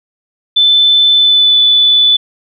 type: tone with pitch glide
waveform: sine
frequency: 3520 to 3482 Hz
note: A7 to A7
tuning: 0 to -19 cents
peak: -5 dBFS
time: 0.56-2.17 s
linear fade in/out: 10 ms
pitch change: -19 cents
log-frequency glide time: 1.14-1.59 s
effects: none